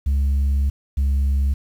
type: tone pair in turn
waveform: sine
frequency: 69.3 / 68.78 Hz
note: C#2 / C#2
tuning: 0 / -13 cents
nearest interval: unison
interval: 13 cents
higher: first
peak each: -13 dBFS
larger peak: neither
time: 0.06-0.7 / 0.97-1.54 s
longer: first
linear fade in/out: 10 ms
effects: tanh soft clip ceiling -15 dBFS + 8-bit